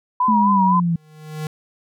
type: tone with vibrato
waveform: sine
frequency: 983 Hz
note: B5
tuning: 8 cents flat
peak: -14 dBFS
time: 0.2-0.8 s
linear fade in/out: 5 ms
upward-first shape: triangle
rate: 4 Hz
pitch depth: 76 cents each way
type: exponential sweep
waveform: sine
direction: down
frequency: 220 to 164.81 Hz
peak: -16 dBFS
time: 0.28-0.96 s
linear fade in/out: 5 ms
type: tone with exponential growth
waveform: square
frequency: 154.3 Hz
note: D#3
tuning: 14 cents flat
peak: -23 dBFS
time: 0.82-1.47 s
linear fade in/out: 2 ms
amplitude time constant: 140 ms
effects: none